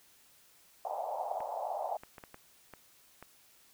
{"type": "band-pass noise", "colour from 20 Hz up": "pink", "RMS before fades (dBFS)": -37, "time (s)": [0.85, 1.97], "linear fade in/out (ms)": 2, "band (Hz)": [620, 850], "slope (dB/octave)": 48}
{"type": "clicks", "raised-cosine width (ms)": 0.5, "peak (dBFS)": -32, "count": 7, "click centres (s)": [1.405, 2.035, 2.182, 2.238, 2.344, 2.737, 3.226]}
{"effects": ["white hiss -63 dBFS RMS until 3.73 s"]}